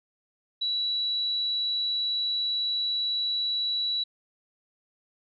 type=tone; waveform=sine; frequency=3926 Hz; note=B7; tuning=11 cents flat; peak=-25 dBFS; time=0.61-4.04 s; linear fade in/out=10 ms; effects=none